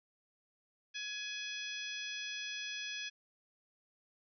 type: harmonic tone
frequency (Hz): 840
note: G#5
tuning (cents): +19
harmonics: 2 / 3 / 4 / 5 / 6 / 7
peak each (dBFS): -46 / -44 / -44 / -53 / -49 / -51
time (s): 0.94-3.1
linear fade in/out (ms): 20
effects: none